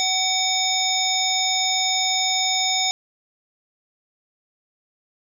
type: harmonic tone with a mistuned harmonic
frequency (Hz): 754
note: F#5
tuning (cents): +32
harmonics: 1 / 3 / 5 / 7 / 9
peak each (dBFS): -26 / -28 / -23 / -25 / -26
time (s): 0-2.91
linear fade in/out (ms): 0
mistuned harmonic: 5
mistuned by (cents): -48
effects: 8-bit